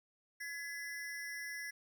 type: ring-modulated tone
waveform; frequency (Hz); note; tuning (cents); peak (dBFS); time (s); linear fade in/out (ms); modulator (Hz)
square; 1849; A#6; -15; -39; 0.4-1.71; 10; 161
effects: 12-bit